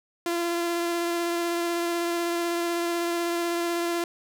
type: tone with vibrato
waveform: sawtooth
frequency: 342.4 Hz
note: F4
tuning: 34 cents flat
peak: -21 dBFS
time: 0.26-4.04 s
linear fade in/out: 2 ms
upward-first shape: sine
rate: 16 Hz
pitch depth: 11 cents each way
effects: none